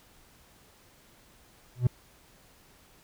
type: tone with exponential growth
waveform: triangle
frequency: 123.47 Hz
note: B2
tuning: in tune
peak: -14 dBFS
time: 1.75-1.87 s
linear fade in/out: 5 ms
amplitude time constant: 25 ms
effects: pink hiss -59 dBFS RMS until 3.03 s